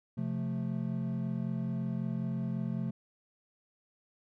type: chord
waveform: triangle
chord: F major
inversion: second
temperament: equal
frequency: 130.81 / 174.61 / 220 Hz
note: C3 / F3 / A3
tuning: 0 / 0 / 0 cents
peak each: -34 dBFS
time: 0.17-2.91 s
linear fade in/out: 10 ms
effects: none